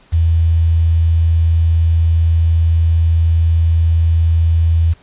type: tone with quantisation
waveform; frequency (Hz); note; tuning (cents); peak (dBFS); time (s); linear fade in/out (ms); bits
sine; 82.41; E2; 0; -9; 0.12-4.94; 20; 6
effects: pink hiss -49 dBFS RMS until 5.02 s + resampled to 8000 Hz